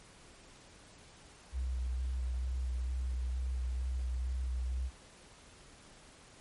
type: tone with vibrato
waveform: sine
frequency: 63 Hz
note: B1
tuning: 35 cents sharp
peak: -32 dBFS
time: 1.52-4.91 s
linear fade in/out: 50 ms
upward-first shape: square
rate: 2.2 Hz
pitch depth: 18 cents each way
effects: pink hiss -57 dBFS RMS until 6.4 s + MP3 48 kbps

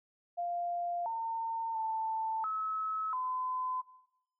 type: tone with pitch steps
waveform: sine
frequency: 697 / 908 / 887 / 1291 / 1018 Hz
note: F5 / A#5 / A5 / E6 / C6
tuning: -4 / -46 / +14 / -37 / -48 cents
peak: -32 dBFS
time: 0.37-3.82 s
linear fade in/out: 20 ms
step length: 690 ms
effects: noise-tail reverb RT60 0.9 s tail -17 dB re dry

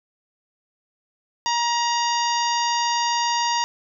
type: harmonic tone with a mistuned harmonic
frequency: 947 Hz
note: A#5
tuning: 27 cents sharp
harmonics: 1 / 2 / 3 / 4 / 5 / 6 / 7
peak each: -21 / -30 / -31 / -33 / -29 / -32 / -33 dBFS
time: 1.46-3.64 s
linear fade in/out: 0 ms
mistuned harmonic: 4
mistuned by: -57 cents
effects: none

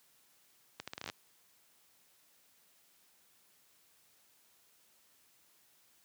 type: accelerating click train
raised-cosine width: 0.2 ms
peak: -23 dBFS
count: 10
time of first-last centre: 0.8-1.099 s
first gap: 76 ms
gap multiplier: 0.77
effects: white hiss -68 dBFS RMS until 6.04 s + high-pass 80 Hz 12 dB/octave

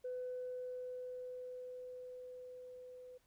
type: tone with level ramp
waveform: sine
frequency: 502 Hz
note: B4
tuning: 28 cents sharp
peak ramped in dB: -38 to -51 dBFS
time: 0.04-3.18 s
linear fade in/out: 10 ms
effects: tanh soft clip ceiling -36 dBFS + pink hiss -75 dBFS RMS until 3.26 s

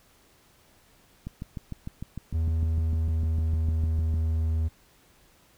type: click train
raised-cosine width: 5 ms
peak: -22 dBFS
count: 20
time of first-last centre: 1.27-4.14 s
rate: 6.62 Hz
type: tone with pitch glide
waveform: triangle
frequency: 80.8 to 80.1 Hz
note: E2 to E2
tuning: -34 to -49 cents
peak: -21 dBFS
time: 2.33-4.69 s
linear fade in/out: 20 ms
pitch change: -15 cents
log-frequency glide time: 2.56-3.6 s
effects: pink hiss -60 dBFS RMS until 5.57 s

